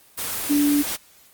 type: tone in noise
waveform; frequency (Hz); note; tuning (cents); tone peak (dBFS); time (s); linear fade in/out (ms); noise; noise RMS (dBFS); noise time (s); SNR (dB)
sine; 290; D4; -22; -16; 0.49-0.83; 20; white; -27; 0.17-0.97; +8
effects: white hiss -53 dBFS RMS until 1.33 s + Opus 24 kbps